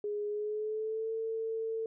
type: tone with pitch glide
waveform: sine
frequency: 415.3 to 447.7 Hz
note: G#4 to A4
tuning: 0 to +30 cents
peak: -32 dBFS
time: 0.04-1.86 s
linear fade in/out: 2 ms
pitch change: +130 cents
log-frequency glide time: 0.28-1.12 s
effects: none